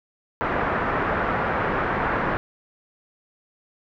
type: low-pass noise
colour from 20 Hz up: white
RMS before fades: -24 dBFS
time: 0.41-2.37 s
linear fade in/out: 0 ms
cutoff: 1600 Hz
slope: 24 dB/octave
effects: none